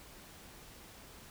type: silence
effects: pink hiss -54 dBFS RMS until 1.3 s